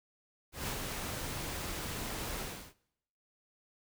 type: noise with ADSR envelope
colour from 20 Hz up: pink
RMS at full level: -36 dBFS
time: 0.52-2.74 s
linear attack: 150 ms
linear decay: 90 ms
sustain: -3 dB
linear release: 340 ms
effects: noise-tail reverb RT60 0.8 s tail -22 dB re dry